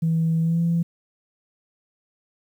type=tone with pitch glide; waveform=sine; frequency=163.1 to 168.56 Hz; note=E3 to E3; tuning=-18 to +39 cents; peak=-17 dBFS; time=0.02-0.83 s; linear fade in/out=10 ms; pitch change=+57 cents; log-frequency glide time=0.41-0.61 s; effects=tanh soft clip ceiling -14 dBFS + 9-bit